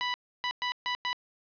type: tone bursts at uneven times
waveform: 15% pulse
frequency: 987.8 Hz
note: B5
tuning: in tune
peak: -22 dBFS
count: 5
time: 0.01-0.14 / 0.44-0.51 / 0.62-0.72 / 0.86-0.95 / 1.05-1.13 s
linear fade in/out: 0 ms
effects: resampled to 11025 Hz + 9-bit